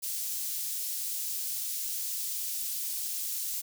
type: high-pass noise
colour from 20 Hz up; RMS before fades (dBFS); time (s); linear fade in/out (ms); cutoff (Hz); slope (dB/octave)
white; -34; 0.02-3.62; 20; 5100; 12
effects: none